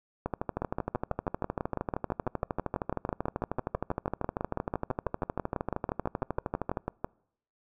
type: two click trains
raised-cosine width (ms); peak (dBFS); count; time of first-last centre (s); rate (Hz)
1; -16 / -16; 40 / 85; 0.62-7.045 / 0.26-6.772; 6.07 / 12.9
effects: noise-tail reverb RT60 0.7 s tail -26 dB re dry